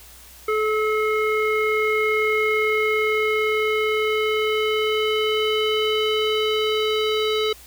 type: tone with low-pass filter sweep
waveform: square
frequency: 431.1 Hz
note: A4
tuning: 35 cents flat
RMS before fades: -21 dBFS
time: 0.48-7.53 s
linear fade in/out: 5 ms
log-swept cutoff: 1800 to 3600 Hz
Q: 4.4
effects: added 60 Hz sine -49 dBFS peak until 7.66 s + white hiss -46 dBFS RMS until 7.66 s